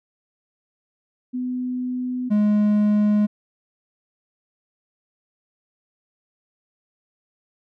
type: tone pair in turn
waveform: sine / triangle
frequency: 251 / 209 Hz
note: B3 / G#3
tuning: +28 / +11 cents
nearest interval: minor third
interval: 317 cents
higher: first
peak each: -23 / -13 dBFS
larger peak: second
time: 1.33-2.3 / 2.3-3.27 s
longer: neither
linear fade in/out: 20 ms
effects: none